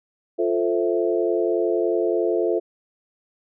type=chord; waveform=sine; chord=F major seventh; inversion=none; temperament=equal; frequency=349.2 / 440 / 523.3 / 659.3 Hz; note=F4 / A4 / C5 / E5; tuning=0 / 0 / 0 / 0 cents; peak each=-22 / -23 / -27 / -27 dBFS; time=0.38-2.6 s; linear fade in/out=20 ms; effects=none